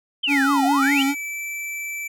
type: exponential two-way sweep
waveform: sine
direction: down then up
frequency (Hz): 3217 to 698.5 to 3217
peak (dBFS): -19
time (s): 0.23-1.03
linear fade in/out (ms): 10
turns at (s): 0.66
type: tone with vibrato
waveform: square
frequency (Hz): 277.8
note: C#4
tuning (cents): +4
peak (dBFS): -19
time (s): 0.27-1.15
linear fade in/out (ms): 50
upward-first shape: sine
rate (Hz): 4.9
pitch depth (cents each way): 45
type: tone with pitch glide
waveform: square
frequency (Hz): 2306 to 2323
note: D7 to D7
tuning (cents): -32 to -20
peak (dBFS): -28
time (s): 0.82-2.08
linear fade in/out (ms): 10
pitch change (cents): +12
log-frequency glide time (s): 1.13-1.4
effects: none